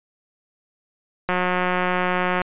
click train, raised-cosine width 0.5 ms, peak -7 dBFS, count 205, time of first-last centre 1.29-2.417 s, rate 181 Hz, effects resampled to 8000 Hz

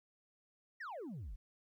sine exponential sweep, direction down, 1975.5 to 37.13 Hz, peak -40 dBFS, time 0.8-1.36 s, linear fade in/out 10 ms, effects tanh soft clip ceiling -42 dBFS + 13-bit

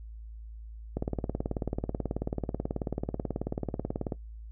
click train, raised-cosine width 2 ms, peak -17 dBFS, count 59, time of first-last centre 0.97-4.122 s, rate 18.4 Hz, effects noise-tail reverb RT60 0.1 s tail -18 dB re dry + added 55 Hz sine -41 dBFS peak until 4.51 s

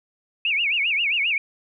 sine tone with vibrato, 2503 Hz, D#7, 10 cents sharp, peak -19 dBFS, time 0.45-1.38 s, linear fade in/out 2 ms, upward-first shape sine, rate 7.5 Hz, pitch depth 240 cents each way, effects none

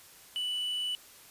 triangle tone, 2969 Hz, F#7, 5 cents sharp, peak -29 dBFS, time 0.36-0.95 s, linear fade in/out 0 ms, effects white hiss -54 dBFS RMS until 1.3 s + resampled to 32000 Hz

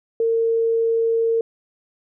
sine tone, 456.2 Hz, A#4, 37 cents flat, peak -16 dBFS, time 0.2-1.41 s, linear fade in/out 2 ms, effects none

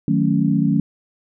sine chord, D# half-diminished seventh, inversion none, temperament equal, 155.56 / 185 / 220 / 277.2 Hz, D#3 / F#3 / A3 / C#4, 0 / 0 / 0 / 0 cents, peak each -20 dBFS, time 0.08-0.8 s, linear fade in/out 2 ms, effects none

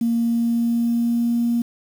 sine tone with pitch glide, 232.5 to 235.9 Hz, A#3 to A#3, -4 to +21 cents, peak -16 dBFS, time 0.01-1.62 s, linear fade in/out 5 ms, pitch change +25 cents, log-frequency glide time 0.15-1.38 s, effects tanh soft clip ceiling -12 dBFS + 7-bit

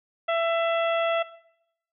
harmonic tone, 667 Hz, E5, 20 cents sharp, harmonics 1 / 2 / 3 / 4 / 5, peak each -23 / -29 / -33 / -35 / -37 dBFS, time 0.28-1.23 s, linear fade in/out 10 ms, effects noise-tail reverb RT60 0.8 s tail -18 dB re dry

